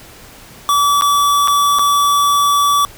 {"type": "tone with dropouts", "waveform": "square", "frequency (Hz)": 1150, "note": "D6", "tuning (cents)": -37, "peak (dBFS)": -11, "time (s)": [0.69, 2.85], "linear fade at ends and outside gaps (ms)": 0, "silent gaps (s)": [[1.011, 1.021], [1.475, 1.481], [1.787, 1.793]], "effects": ["pink hiss -39 dBFS RMS until 2.97 s"]}